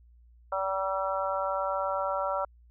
harmonic tone, 192.1 Hz, G3, 35 cents flat, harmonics 3 / 4 / 5 / 6 / 7, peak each -31 / -35 / -34 / -39 / -33 dBFS, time 0.52-2.45 s, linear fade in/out 5 ms, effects added 59 Hz sine -54 dBFS peak until 2.7 s

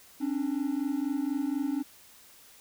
triangle tone pair together, 270 / 294.1 Hz, C#4 / D4, -45 / +3 cents, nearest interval minor second, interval 148 cents, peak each -28 dBFS, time 0.2-1.83 s, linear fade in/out 20 ms, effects tanh soft clip ceiling -18 dBFS + white hiss -55 dBFS RMS until 2.6 s

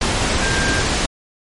sine tone in noise, 1591 Hz, G6, 25 cents sharp, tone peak -22 dBFS, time 0.42-0.82 s, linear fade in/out 5 ms, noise pink, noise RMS -18 dBFS, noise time 0.01-1.06 s, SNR -7 dB, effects low-pass 8000 Hz 12 dB/octave + MP3 48 kbps

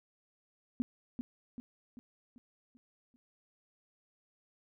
sine tone with echo, 244.2 Hz, B3, 19 cents flat, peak -28 dBFS, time 0.8-0.82 s, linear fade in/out 0 ms, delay 390 ms, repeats 6, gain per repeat -6 dB, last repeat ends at 3.16 s, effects none

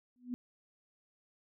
sine tone with exponential growth, 246.9 Hz, B3, in tune, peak -31 dBFS, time 0.16-0.34 s, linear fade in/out 0 ms, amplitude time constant 37 ms, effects none

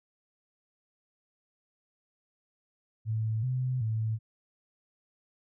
sine tone with pitch steps, 110.4 / 127.8 / 110.6 Hz, A2 / C3 / A2, +6 / -40 / +9 cents, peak -27 dBFS, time 3.05-4.19 s, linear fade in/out 50 ms, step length 380 ms, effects none

